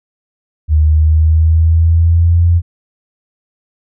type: tone with pitch glide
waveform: sine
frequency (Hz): 76.9 to 85.82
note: D#2 to F2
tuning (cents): -20 to -30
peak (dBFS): -6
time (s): 0.68-2.62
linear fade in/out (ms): 50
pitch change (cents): +190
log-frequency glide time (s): 0.84-2.45
effects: none